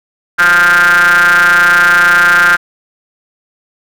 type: ring-modulated tone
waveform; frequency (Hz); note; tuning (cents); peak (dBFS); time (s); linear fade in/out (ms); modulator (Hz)
square; 88.5; F2; +23; -3; 0.38-2.57; 20; 1490
effects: none